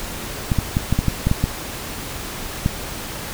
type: clicks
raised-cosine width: 5 ms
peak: -4 dBFS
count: 10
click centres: 0.518 / 0.587 / 0.769 / 0.926 / 0.99 / 1.083 / 1.27 / 1.314 / 1.44 / 2.661 s
effects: pink hiss -30 dBFS RMS until 3.33 s